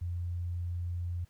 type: tone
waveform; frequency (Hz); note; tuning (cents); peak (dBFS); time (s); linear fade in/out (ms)
sine; 87.3; F2; 0; -32; 0.01-1.25; 10
effects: pink hiss -69 dBFS RMS until 1.29 s